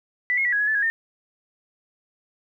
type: tone with pitch steps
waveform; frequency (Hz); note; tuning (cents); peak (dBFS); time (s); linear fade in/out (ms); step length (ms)
sine; 1979 / 2160 / 1947 / 1663 / 1684 / 1745 / 1656 / 1816; B6 / C#7 / B6 / G#6 / G#6 / A6 / G#6 / A#6; +3 / -45 / -25 / +2 / +24 / -15 / -5 / -46; -19; 0.3-0.9; 0; 75
effects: 10-bit